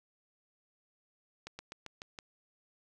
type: slowing click train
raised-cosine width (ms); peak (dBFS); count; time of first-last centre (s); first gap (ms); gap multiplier
0.2; -26; 6; 1.47-2.188; 120; 1.09
effects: 10-bit